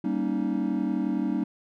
triangle chord, Eb dominant seventh, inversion first, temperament just, 194.45 / 233.3 / 280 / 311.1 Hz, G3 / Bb3 / Db4 / Eb4, -14 / +2 / +18 / 0 cents, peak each -28 dBFS, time 0.04-1.44 s, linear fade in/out 5 ms, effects none

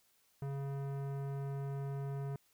sine tone with tanh clipping, 138.59 Hz, C#3, in tune, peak -39 dBFS, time 0.42-2.36 s, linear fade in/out 2 ms, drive 17 dB, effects white hiss -72 dBFS RMS until 2.53 s

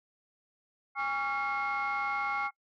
sine tone cluster, 817 / 1126 / 1381 / 2160 Hz, G#5 / C#6 / F6 / C#7, -29 / +27 / -20 / -45 cents, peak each -33 / -34 / -33 / -34 dBFS, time 0.95-2.51 s, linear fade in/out 50 ms, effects noise-tail reverb RT60 0.1 s tail -24 dB re dry + tanh soft clip ceiling -24 dBFS

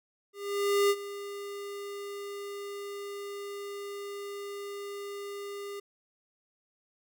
square tone with ADSR envelope, 403.4 Hz, G4, 50 cents sharp, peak -22 dBFS, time 0.33-5.8 s, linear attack 570 ms, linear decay 50 ms, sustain -16 dB, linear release 7 ms, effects none

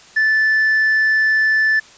sine tone with hard clipping, 1753 Hz, A6, 7 cents flat, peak -13 dBFS, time 0.16-1.8 s, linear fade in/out 10 ms, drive 2 dB, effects white hiss -44 dBFS RMS until 1.97 s + resampled to 16000 Hz

